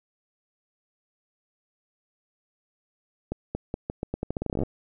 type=accelerating click train; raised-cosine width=2 ms; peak=-15 dBFS; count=20; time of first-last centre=3.32-4.634 s; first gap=230 ms; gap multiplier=0.83; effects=none